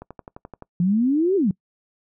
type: click train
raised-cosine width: 1 ms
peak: -23 dBFS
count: 8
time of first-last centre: 0.02-0.623 s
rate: 11.6 Hz
type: exponential two-way sweep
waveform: sine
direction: up then down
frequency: 169.6 to 406.5 to 169.6 Hz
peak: -16 dBFS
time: 0.8-1.51 s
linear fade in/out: 2 ms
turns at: 1.36 s
effects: noise-tail reverb RT60 0.1 s tail -24 dB re dry